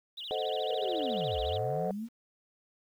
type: tone with vibrato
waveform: sine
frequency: 3341 Hz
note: G#7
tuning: 10 cents sharp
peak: -38 dBFS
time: 0.17-1.58 s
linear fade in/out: 10 ms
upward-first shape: sine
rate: 14 Hz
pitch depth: 290 cents each way
type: chord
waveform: sine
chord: A diminished seventh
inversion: none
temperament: equal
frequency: 440 / 523.3 / 622.3 / 740 Hz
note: A4 / C5 / Eb5 / Gb5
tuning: 0 / 0 / 0 / 0 cents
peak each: -35 dBFS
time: 0.31-1.91 s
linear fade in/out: 0 ms
type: linear two-way sweep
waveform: sine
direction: down then up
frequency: 517 to 54 to 239.9 Hz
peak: -34 dBFS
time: 0.66-2.09 s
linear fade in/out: 50 ms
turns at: 1.4 s
effects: tanh soft clip ceiling -21 dBFS + 10-bit